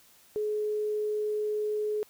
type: tone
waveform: sine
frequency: 423.5 Hz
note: G#4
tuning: 34 cents sharp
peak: -27 dBFS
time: 0.36-2.03 s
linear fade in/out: 0 ms
effects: white hiss -59 dBFS RMS until 2.09 s